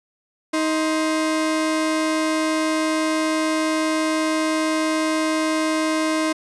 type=tone pair together; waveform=30% pulse; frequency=314.7 / 1046.5 Hz; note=D#4 / C6; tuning=+20 / 0 cents; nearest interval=octave + major sixth; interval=2080 cents; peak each=-17 / -24 dBFS; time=0.53-6.33 s; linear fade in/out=10 ms; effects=resampled to 24000 Hz